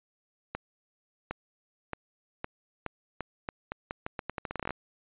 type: accelerating click train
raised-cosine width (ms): 0.5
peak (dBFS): -18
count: 22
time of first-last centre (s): 0.55-4.707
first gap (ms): 760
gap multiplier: 0.82
effects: resampled to 8000 Hz